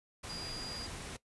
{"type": "tone in noise", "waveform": "sine", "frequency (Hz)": 4840, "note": "D#8", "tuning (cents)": -49, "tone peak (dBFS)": -41, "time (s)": [0.29, 0.87], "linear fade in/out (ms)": 10, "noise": "pink", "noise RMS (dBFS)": -44, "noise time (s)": [0.23, 1.17], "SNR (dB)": 0, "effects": ["noise-tail reverb RT60 0.1 s tail -18 dB re dry", "resampled to 24000 Hz"]}